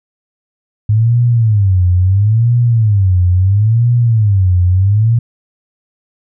sine tone with vibrato, 103.83 Hz, G#2, in tune, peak -7 dBFS, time 0.89-5.19 s, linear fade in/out 5 ms, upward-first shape sine, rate 0.74 Hz, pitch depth 260 cents each way, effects none

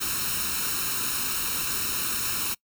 white noise with comb filter, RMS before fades -28 dBFS, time 0-2.55 s, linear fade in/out 20 ms, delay 0.74 ms, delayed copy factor +0.75, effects noise-tail reverb RT60 0.1 s tail -24 dB re dry

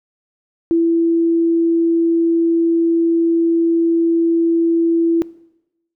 sine tone, 333.4 Hz, E4, 20 cents sharp, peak -11 dBFS, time 0.71-5.22 s, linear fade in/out 0 ms, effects noise-tail reverb RT60 0.9 s tail -21 dB re dry

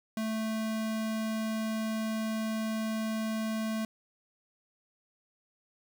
square tone, 220 Hz, A3, in tune, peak -31 dBFS, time 0.17-3.85 s, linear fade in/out 2 ms, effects 11-bit

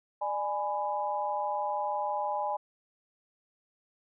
sine chord, G# diminished, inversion second, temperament just, 598 / 830.6 / 996.7 Hz, D5 / G#5 / B5, +31 / 0 / +16 cents, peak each -35 / -31 / -35 dBFS, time 0.21-2.57 s, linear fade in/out 10 ms, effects none

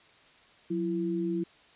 sine tone pair together, 181.7 / 335.4 Hz, F#3 / E4, -31 / +30 cents, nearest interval major seventh, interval 1061 cents, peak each -32 / -29 dBFS, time 0.7-1.44 s, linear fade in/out 10 ms, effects white hiss -58 dBFS RMS until 1.75 s + resampled to 8000 Hz

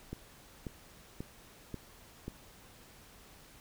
click train, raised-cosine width 3 ms, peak -26 dBFS, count 5, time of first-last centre 0.13-2.281 s, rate 1.86 Hz, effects pink hiss -57 dBFS RMS until 3.6 s

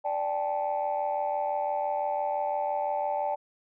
sine chord, D suspended fourth, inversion none, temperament equal with one note detuned, 587.3 / 784 / 869.9 Hz, D5 / G5 / A5, 0 / 0 / -20 cents, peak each -30 dBFS, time 0.04-3.36 s, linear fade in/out 20 ms, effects tanh soft clip ceiling -20 dBFS

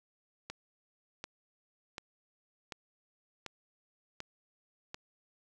click train, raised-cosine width 0.2 ms, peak -23 dBFS, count 7, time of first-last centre 0.5-4.944 s, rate 1.35 Hz, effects none

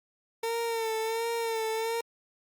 30% pulse tone with vibrato, 453.3 Hz, A#4, 48 cents flat, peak -26 dBFS, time 0.43-2.01 s, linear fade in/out 5 ms, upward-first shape sine, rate 1.4 Hz, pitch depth 45 cents each way, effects Opus 48 kbps

